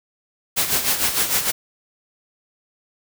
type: noise with tremolo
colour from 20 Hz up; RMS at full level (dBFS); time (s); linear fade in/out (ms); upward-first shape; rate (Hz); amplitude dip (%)
white; -18; 0.56-1.52; 20; sine; 6.6; 65
effects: none